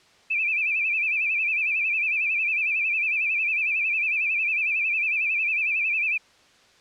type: tone with vibrato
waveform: sine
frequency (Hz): 2489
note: D#7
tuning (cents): 0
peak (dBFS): -21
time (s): 0.3-6.18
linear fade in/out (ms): 10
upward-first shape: sine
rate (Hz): 11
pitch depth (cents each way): 110
effects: white hiss -56 dBFS RMS until 6.8 s + low-pass 5000 Hz 12 dB/octave